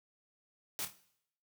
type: noise with echo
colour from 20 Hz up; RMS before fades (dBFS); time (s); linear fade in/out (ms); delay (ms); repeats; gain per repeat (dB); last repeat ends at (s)
white; -38; 0.79-0.85; 0; 26; 4; -8; 0.954
effects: noise-tail reverb RT60 0.7 s tail -17 dB re dry